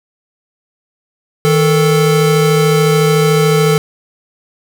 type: tone pair together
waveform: square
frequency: 157.92 / 440 Hz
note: D#3 / A4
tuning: +26 / 0 cents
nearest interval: octave + tritone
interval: 1774 cents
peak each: -12 dBFS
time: 1.45-3.78 s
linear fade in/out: 0 ms
effects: 8-bit